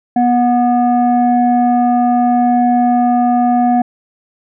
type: tone pair together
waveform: sine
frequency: 243.6 / 730 Hz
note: B3 / F#5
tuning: -24 / -24 cents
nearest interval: octave + perfect fifth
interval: 1900 cents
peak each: -10 dBFS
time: 0.16-3.82 s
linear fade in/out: 5 ms
effects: tanh soft clip ceiling -5 dBFS